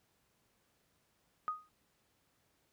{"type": "tone with exponential decay", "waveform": "sine", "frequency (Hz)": 1244.5, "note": "D#6", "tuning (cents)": 0, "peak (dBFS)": -30, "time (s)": [1.48, 1.69], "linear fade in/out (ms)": 0, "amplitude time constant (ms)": 44, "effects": ["pink hiss -75 dBFS RMS until 2.72 s", "high-pass 60 Hz 12 dB/octave"]}